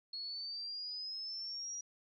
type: exponential sweep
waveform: sine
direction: up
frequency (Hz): 4314 to 5770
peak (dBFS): -40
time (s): 0.13-1.81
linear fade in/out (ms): 5
effects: none